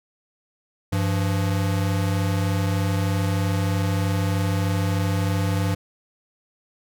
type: tone pair together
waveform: square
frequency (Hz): 98 / 171.07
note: G2 / F3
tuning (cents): 0 / -36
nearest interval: minor seventh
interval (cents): 964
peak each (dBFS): -22 / -27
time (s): 0.92-5.75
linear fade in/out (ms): 10
effects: none